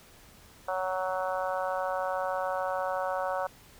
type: harmonic tone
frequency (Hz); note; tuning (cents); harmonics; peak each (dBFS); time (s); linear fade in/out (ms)
186.2; F#3; +11; 3 / 4 / 5 / 6 / 7 / 8; -32 / -34 / -36 / -38 / -39 / -40; 0.68-3.47; 5
effects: pink hiss -55 dBFS RMS until 3.79 s